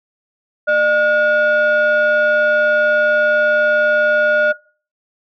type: tone pair together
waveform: sine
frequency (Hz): 604 / 1439.9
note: D5 / F#6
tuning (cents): +48 / -48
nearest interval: octave + minor third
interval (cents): 1504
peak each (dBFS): -12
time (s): 0.67-4.53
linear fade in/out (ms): 20
effects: noise-tail reverb RT60 0.4 s tail -21 dB re dry + tanh soft clip ceiling -8 dBFS